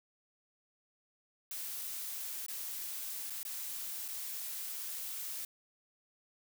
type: noise with dropouts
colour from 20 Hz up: blue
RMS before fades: -41 dBFS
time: 1.51-5.45 s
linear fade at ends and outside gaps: 2 ms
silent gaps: 2.464-2.483 / 3.299-3.304 / 3.431-3.451 / 4.081-4.085 s
effects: none